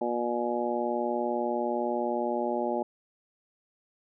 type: harmonic tone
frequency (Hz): 119.9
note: A#2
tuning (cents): +49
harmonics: 2 / 3 / 4 / 5 / 6 / 7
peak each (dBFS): -34 / -32 / -36 / -32 / -38 / -33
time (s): 0.01-2.83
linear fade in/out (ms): 5
effects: none